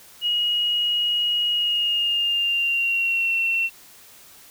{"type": "tone with pitch glide", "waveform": "sine", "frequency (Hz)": [2890, 2712], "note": ["F#7", "E7"], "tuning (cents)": [-41, 49], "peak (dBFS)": -19, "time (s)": [0.21, 3.7], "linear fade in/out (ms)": 50, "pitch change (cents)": -110, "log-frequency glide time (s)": [1.51, 3.35], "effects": ["white hiss -48 dBFS RMS until 4.5 s"]}